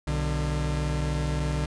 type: tone pair together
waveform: 40% pulse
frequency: 63.19 / 150 Hz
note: B1 / D3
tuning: +40 / +37 cents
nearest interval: octave + minor third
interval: 1497 cents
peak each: -27 dBFS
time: 0.07-1.66 s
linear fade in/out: 5 ms
effects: resampled to 22050 Hz